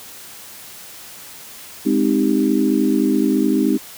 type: chord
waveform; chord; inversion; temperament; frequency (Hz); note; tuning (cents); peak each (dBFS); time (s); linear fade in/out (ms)
sine; Ab major seventh; none; equal; 207.7 / 261.6 / 311.1 / 392; Ab3 / C4 / Eb4 / G4; 0 / 0 / 0 / 0; -20 / -18 / -18 / -23; 1.85-3.78; 20
effects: white hiss -38 dBFS RMS until 3.97 s + high-pass 60 Hz 12 dB/octave